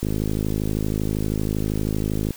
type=click train; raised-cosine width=3 ms; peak=-11 dBFS; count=121; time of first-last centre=0.03-2.307 s; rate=52.7 Hz; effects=white hiss -43 dBFS RMS until 2.36 s